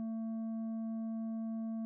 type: tone with tanh clipping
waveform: sine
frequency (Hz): 224.2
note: A3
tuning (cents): +33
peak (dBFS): -37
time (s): 0-1.85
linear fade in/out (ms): 0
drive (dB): 6
effects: none